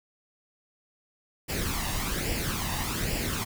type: noise with flanger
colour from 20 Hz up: pink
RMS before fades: -30 dBFS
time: 1.48-3.45 s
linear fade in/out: 20 ms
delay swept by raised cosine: 0.39 to 1.09 ms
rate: 1.2 Hz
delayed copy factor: +0.6
effects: none